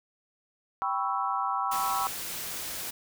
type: chord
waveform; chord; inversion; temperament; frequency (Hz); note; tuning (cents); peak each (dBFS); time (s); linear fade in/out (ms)
sine; C# half-diminished seventh; second; equal; 784 / 987.8 / 1108.7 / 1318.5; G5 / B5 / C#6 / E6; 0 / 0 / 0 / 0; -32; 0.82-2.07; 0
type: noise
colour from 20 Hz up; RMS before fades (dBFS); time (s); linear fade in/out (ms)
white; -36; 1.71-2.91; 10
effects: none